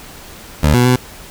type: tone with pitch steps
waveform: 20% pulse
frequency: 74.7 / 122.9 / 125.5 Hz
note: D2 / B2 / B2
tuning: +30 / -8 / +28 cents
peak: -4 dBFS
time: 0.63-0.96 s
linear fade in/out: 5 ms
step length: 110 ms
effects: pink hiss -36 dBFS RMS until 1.3 s